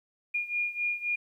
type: beating tone pair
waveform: sine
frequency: 2424 / 2427.8 Hz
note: D#7 / D#7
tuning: -46 / -43 cents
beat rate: 3.8 Hz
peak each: -30 / -33 dBFS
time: 0.34-1.16 s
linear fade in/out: 10 ms
effects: 11-bit